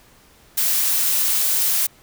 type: noise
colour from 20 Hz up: blue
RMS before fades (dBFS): -19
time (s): 0.57-1.87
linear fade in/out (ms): 10
effects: pink hiss -52 dBFS RMS until 2.02 s